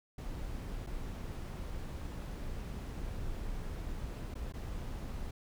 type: noise with dropouts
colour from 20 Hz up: brown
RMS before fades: -40 dBFS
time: 0.18-5.31 s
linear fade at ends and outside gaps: 5 ms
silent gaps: 0.865-0.87 / 4.342-4.352 / 4.524-4.537 s
effects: none